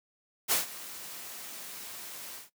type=noise with ADSR envelope; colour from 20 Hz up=white; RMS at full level=-25 dBFS; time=0.48-2.5 s; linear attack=36 ms; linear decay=140 ms; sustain=-18 dB; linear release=150 ms; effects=noise-tail reverb RT60 0.1 s tail -17 dB re dry + high-pass 150 Hz 12 dB/octave